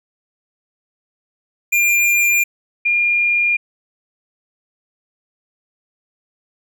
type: tone pair in turn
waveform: square / sine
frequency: 2399 / 2412 Hz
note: D7 / D7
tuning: +36 / +46 cents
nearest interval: unison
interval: 10 cents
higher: second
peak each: -13 dBFS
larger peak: neither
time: 1.72-2.44 / 2.85-3.57 s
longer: neither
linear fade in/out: 10 ms
effects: none